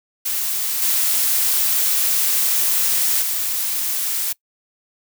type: noise with level steps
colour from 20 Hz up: blue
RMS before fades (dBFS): -22 / -18 / -22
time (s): 0.25-4.33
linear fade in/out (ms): 10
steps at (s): 0.82 / 3.22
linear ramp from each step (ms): 2
effects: noise-tail reverb RT60 0.1 s tail -23 dB re dry